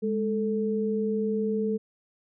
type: tone pair together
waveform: sine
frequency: 207.7 / 440.1 Hz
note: G#3 / A4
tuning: 0 / 0 cents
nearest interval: octave + minor second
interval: 1300 cents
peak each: -27 dBFS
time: 0.02-1.78 s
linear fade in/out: 20 ms
effects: none